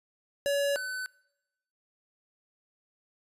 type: tone pair in turn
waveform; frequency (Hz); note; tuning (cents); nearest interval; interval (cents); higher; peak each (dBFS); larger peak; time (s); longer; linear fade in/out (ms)
square; 566 / 1511; C#5 / F#6; +36 / +36; octave + perfect fourth; 1700; second; -26 / -34; first; 0.46-0.76 / 0.76-1.06; neither; 0
effects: noise-tail reverb RT60 0.9 s tail -24 dB re dry + resampled to 32000 Hz